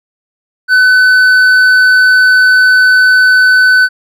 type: tone with hard clipping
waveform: sine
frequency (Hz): 1507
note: F#6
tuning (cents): +31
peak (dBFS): -5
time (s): 0.68-3.89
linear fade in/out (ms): 50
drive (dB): 5
effects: none